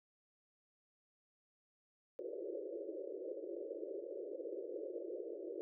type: band-pass noise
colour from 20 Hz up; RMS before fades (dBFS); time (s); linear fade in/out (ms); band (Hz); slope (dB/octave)
pink; -45; 2.19-5.61; 0; 330 to 570; 96
effects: none